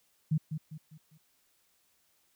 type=tone with echo; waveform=sine; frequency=155.56 Hz; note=D#3; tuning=in tune; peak=-24 dBFS; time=0.31-0.38 s; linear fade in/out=10 ms; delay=200 ms; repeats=4; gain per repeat=-8 dB; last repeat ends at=1.18 s; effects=white hiss -71 dBFS RMS until 2.35 s